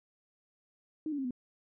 sine tone with pitch steps, 311.1 / 288.6 / 267.7 / 248.4 Hz, D#4 / D4 / C4 / B3, 0 / -30 / +40 / +10 cents, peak -32 dBFS, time 1.06-1.308 s, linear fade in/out 2 ms, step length 62 ms, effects none

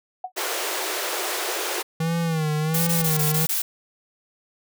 sine tone with exponential decay, 740 Hz, F#5, in tune, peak -23 dBFS, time 0.24-0.32 s, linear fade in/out 5 ms, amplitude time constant 16 ms
pink high-pass noise, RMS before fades -27 dBFS, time 0.36-1.83 s, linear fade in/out 20 ms, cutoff 330 Hz, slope 96 dB/octave
square tone with vibrato, 160 Hz, D#3, 49 cents sharp, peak -22 dBFS, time 2-3.46 s, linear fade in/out 5 ms, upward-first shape sine, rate 1.4 Hz, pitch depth 89 cents each way
blue noise bursts, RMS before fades -24 dBFS, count 6, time 2.74-3.62 s, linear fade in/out 5 ms, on 130 ms, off 20 ms
effects none

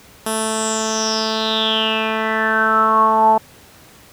10% pulse tone with low-pass filter sweep, 220 Hz, A3, in tune, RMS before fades -17 dBFS, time 0.26-3.38 s, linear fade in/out 5 ms, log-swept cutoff 11000 to 810 Hz, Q 8.9, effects pink hiss -45 dBFS RMS until 4.12 s + high-pass 60 Hz 12 dB/octave

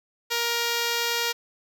5% pulse tone, 470.1 Hz, A#4, 15 cents sharp, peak -12 dBFS, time 0.3-1.33 s, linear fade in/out 20 ms, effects none

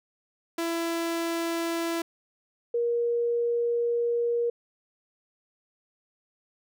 sawtooth / sine tone pair in turn, 334.4 / 472.9 Hz, E4 / A#4, +25 / +25 cents, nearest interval tritone, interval 600 cents, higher second, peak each -23 dBFS, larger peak neither, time 0.58-2.02 / 2.74-4.5 s, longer second, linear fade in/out 5 ms, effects none

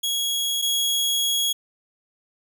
sawtooth tone pair in turn, 3322 / 3322 Hz, G#7 / G#7, 0 / 0 cents, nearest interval unison, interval 0 cents, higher neither, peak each -19 / -17 dBFS, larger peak second, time 0.03-0.62 / 0.62-1.53 s, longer second, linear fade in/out 10 ms, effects none

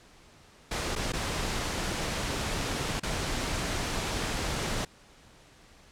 pink noise with dropouts, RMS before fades -31 dBFS, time 0.71-4.85 s, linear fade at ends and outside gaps 5 ms, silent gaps 0.954-0.96 / 1.122-1.133 / 2.998-3.032 s, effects pink hiss -56 dBFS RMS until 5.91 s + low-pass 8000 Hz 12 dB/octave

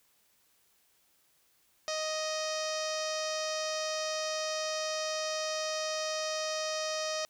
sawtooth tone with low-pass filter, 624 Hz, D#5, 5 cents sharp, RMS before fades -34 dBFS, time 1.88-7.25 s, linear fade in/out 0 ms, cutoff 5600 Hz, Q 4.4, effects white hiss -69 dBFS RMS until 7.29 s

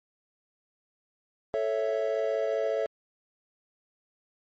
triangle chord, A major, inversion none, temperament equal, 440 / 554.4 / 659.3 Hz, A4 / C#5 / E5, 0 / 0 / 0 cents, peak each -28 dBFS, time 1.54-2.86 s, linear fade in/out 0 ms, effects MP3 32 kbps

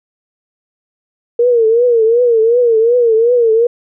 sine tone with vibrato, 466.2 Hz, A#4, in tune, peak -7 dBFS, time 1.39-3.67 s, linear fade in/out 5 ms, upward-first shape triangle, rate 2.7 Hz, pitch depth 120 cents each way, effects none

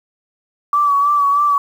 sine tone with vibrato, 1148 Hz, D6, 40 cents flat, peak -11 dBFS, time 0.73-1.58 s, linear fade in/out 2 ms, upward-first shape sine, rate 3.2 Hz, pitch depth 40 cents each way, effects 7-bit

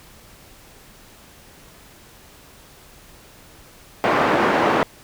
pink band-pass noise, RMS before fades -18 dBFS, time 4.04-4.83 s, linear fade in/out 0 ms, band 320 to 1500 Hz, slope 12 dB/octave, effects pink hiss -47 dBFS RMS until 5.03 s

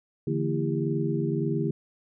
sine tone cluster, 146.1 / 167.7 / 229.7 / 331.7 / 400.3 Hz, D3 / E3 / A#3 / E4 / G4, -9 / +30 / -25 / +11 / +36 cents, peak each -28 / -33 / -32 / -31 / -31 dBFS, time 0.27-1.71 s, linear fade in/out 5 ms, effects none

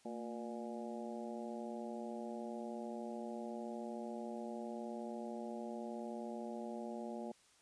harmonic tone with a mistuned harmonic, 119.1 Hz, A#2, 38 cents sharp, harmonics 2 / 3 / 4 / 5 / 6 / 7, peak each -45 / -49 / -51 / -49 / -53 / -52 dBFS, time 0.05-7.32 s, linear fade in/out 5 ms, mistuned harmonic 2, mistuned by -72 cents, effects white hiss -68 dBFS RMS until 7.61 s + resampled to 22050 Hz

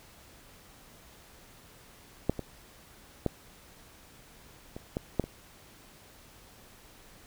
clicks, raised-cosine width 2 ms, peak -11 / -21 / -13 / -26 / -17 / -11 / -25 dBFS, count 7, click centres 2.296 / 2.393 / 3.263 / 4.765 / 4.969 / 5.197 / 5.24 s, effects pink hiss -55 dBFS RMS until 7.26 s

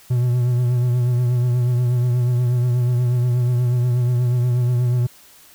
triangle tone with vibrato, 122.8 Hz, B2, 9 cents flat, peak -13 dBFS, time 0.1-5.07 s, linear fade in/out 10 ms, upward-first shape triangle, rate 8.3 Hz, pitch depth 47 cents each way, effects white hiss -48 dBFS RMS until 5.54 s

